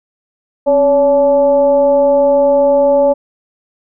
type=tone with frequency modulation; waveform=sine; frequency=566 Hz; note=C#5; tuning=36 cents sharp; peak=-7 dBFS; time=0.66-3.14 s; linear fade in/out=20 ms; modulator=297 Hz; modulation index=0.53; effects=none